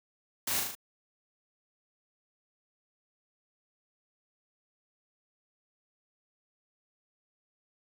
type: noise with echo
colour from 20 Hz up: white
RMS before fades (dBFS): -32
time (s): 0.47-0.6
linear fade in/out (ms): 5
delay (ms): 38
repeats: 4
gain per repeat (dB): -3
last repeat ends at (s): 0.752
effects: none